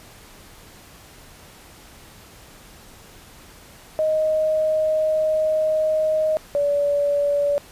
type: tone pair in turn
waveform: sine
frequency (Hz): 624 / 574.9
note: D#5 / D5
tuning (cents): +5 / -37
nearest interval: minor second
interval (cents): 142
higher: first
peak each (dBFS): -17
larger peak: neither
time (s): 3.99-6.37 / 6.55-7.58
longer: first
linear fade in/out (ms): 0
effects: pink hiss -46 dBFS RMS until 7.71 s + resampled to 32000 Hz